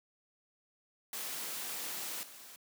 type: noise with level steps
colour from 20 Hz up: white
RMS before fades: -40 / -52 dBFS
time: 1.13-2.56 s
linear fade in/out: 2 ms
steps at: 2.23 s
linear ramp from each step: 2 ms
effects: high-pass 200 Hz 12 dB/octave

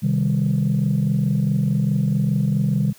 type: chord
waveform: sine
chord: C minor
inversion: none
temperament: equal with one note detuned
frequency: 130.81 / 155.56 / 198.28 Hz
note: C3 / Eb3 / G3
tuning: 0 / 0 / +20 cents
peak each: -20 dBFS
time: 0.02-2.93 s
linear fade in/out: 20 ms
effects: tanh soft clip ceiling -11 dBFS + white hiss -50 dBFS RMS until 2.98 s

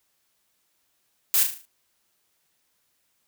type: noise with echo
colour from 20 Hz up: blue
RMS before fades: -20 dBFS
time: 1.34-1.43 s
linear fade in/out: 0 ms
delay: 37 ms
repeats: 6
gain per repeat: -6 dB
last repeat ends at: 1.652 s
effects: white hiss -71 dBFS RMS until 3.27 s

